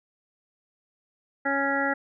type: harmonic tone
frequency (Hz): 277.2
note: C#4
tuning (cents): 0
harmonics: 1 / 2 / 3 / 5 / 6 / 7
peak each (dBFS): -30 / -30 / -30 / -30 / -30 / -30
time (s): 1.45-1.94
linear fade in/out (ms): 10
effects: none